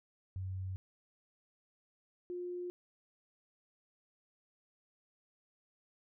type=tone pair in turn; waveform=sine; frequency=94 / 355.6 Hz; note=F#2 / F4; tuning=+28 / +31 cents; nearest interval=octave + major seventh; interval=2303 cents; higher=second; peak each=-37 / -38 dBFS; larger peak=first; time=0.36-0.76 / 2.3-2.7 s; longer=neither; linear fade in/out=0 ms; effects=none